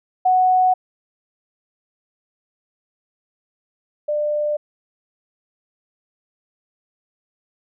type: tone pair in turn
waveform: sine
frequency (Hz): 740 / 596.3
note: F#5 / D5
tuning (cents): 0 / +26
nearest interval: major third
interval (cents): 374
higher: first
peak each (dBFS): -12 / -18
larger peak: first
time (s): 0.25-0.74 / 4.08-4.57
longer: neither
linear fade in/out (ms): 10
effects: none